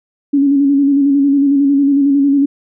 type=tone with vibrato; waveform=sine; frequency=279.9 Hz; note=C#4; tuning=17 cents sharp; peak=-8 dBFS; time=0.33-2.46 s; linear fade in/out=10 ms; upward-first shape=square; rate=11 Hz; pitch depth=34 cents each way; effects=none